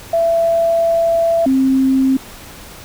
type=tone pair in turn; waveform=sine; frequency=668 / 265.1 Hz; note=E5 / C4; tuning=+23 / +23 cents; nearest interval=octave + major third; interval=1600 cents; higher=first; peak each=-11 / -10 dBFS; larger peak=second; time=0.13-1.46 / 1.46-2.17 s; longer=first; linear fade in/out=5 ms; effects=pink hiss -36 dBFS RMS until 2.84 s